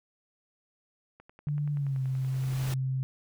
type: click train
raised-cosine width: 0.5 ms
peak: -36 dBFS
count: 15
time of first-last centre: 1.2-2.533 s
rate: 10.5 Hz
type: tone with pitch glide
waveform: sine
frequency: 146.83 to 131.57 Hz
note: D3 to C3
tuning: 0 to +10 cents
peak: -27 dBFS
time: 1.47-3.03 s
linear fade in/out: 0 ms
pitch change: -190 cents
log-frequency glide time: 1.72-2.01 s
type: noise with exponential growth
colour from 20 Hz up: pink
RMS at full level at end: -38 dBFS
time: 1.49-2.74 s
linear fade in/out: 2 ms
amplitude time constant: 270 ms
effects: none